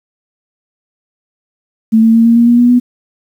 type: tone with pitch steps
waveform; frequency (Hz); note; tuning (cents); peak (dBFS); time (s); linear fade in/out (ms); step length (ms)
sine; 222.1 / 225.3 / 228.6 / 231.9 / 235.3 / 238.7 / 242.2 / 245.7; A3 / A3 / A#3 / A#3 / A#3 / A#3 / B3 / B3; +16 / +41 / -34 / -9 / +16 / +41 / -34 / -9; -4; 1.92-2.8; 20; 110
effects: 7-bit